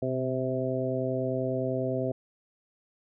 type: harmonic tone with a mistuned harmonic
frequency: 130 Hz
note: C3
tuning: 11 cents flat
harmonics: 1 / 2 / 3 / 4 / 5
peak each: -33 / -33 / -33 / -33 / -33 dBFS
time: 0.02-2.12 s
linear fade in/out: 5 ms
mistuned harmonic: 1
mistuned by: -40 cents
effects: none